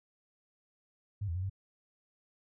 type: tone with pitch steps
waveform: sine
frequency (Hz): 101.8 / 83.5 / 91.9 / 96.4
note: G#2 / E2 / F#2 / G2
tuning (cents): -34 / +23 / -11 / -28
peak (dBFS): -32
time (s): 1.21-1.498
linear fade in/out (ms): 10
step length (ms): 72
effects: none